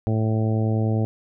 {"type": "harmonic tone", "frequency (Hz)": 110, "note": "A2", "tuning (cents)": 0, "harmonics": [1, 2, 3, 4, 5, 6, 7], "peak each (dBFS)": [-20, -26, -30, -32, -34, -36, -37], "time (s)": [0.07, 1.05], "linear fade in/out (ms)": 0, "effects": []}